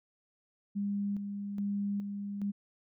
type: tone with tremolo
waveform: sine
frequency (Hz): 201.8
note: G#3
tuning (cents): -49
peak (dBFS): -30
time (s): 0.75-2.52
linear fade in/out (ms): 20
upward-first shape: square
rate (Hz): 1.2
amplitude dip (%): 45
effects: none